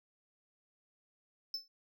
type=tone with exponential decay; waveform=triangle; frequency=5270 Hz; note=E8; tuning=1 cent flat; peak=-31 dBFS; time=1.54-1.68 s; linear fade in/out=2 ms; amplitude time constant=30 ms; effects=none